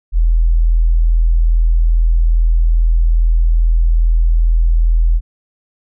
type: tone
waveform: sine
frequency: 41.2 Hz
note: E1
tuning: in tune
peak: -8 dBFS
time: 0.12-5.21 s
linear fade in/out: 50 ms
effects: none